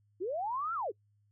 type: linear two-way sweep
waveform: sine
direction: up then down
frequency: 325.5 to 1395 to 325.5 Hz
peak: -32 dBFS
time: 0.2-0.92 s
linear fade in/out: 20 ms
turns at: 0.74 s
effects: noise-tail reverb RT60 0.1 s tail -25 dB re dry + added 103 Hz sine -67 dBFS peak until 1.31 s